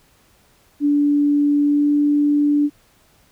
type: tone with pitch glide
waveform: sine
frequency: 290 to 292 Hz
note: D4 to D4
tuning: -22 to -10 cents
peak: -13 dBFS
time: 0.8-2.7 s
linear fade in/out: 50 ms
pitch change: +12 cents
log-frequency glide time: 1.63-1.9 s
effects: pink hiss -56 dBFS RMS until 3.31 s